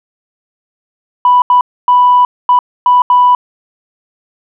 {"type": "tone bursts at uneven times", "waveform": "sine", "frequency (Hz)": 987.8, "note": "B5", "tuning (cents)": 0, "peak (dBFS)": -3, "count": 6, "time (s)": [[1.25, 1.42], [1.5, 1.61], [1.88, 2.25], [2.49, 2.59], [2.86, 3.02], [3.1, 3.35]], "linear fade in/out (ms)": 2, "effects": ["tanh soft clip ceiling 0 dBFS"]}